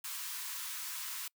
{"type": "high-pass noise", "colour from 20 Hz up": "white", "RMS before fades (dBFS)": -41, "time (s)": [0.04, 1.28], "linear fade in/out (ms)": 5, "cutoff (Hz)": 910, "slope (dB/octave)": 96, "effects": ["noise-tail reverb RT60 0.1 s tail -26 dB re dry"]}